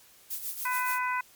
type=noise with tremolo; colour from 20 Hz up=violet; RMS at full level=-33 dBFS; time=0.3-0.99 s; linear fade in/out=10 ms; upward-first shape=sine; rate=7 Hz; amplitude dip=65%
type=harmonic tone; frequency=501 Hz; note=B4; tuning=25 cents sharp; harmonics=2 / 3 / 4 / 5; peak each=-29 / -33 / -35 / -37 dBFS; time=0.65-1.21 s; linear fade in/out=5 ms
effects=white hiss -57 dBFS RMS until 1.35 s + MP3 96 kbps